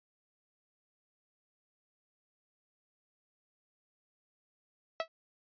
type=tone with exponential decay; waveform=sawtooth; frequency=652 Hz; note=E5; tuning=19 cents flat; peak=-24 dBFS; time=5-5.08 s; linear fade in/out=1 ms; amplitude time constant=16 ms; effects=resampled to 11025 Hz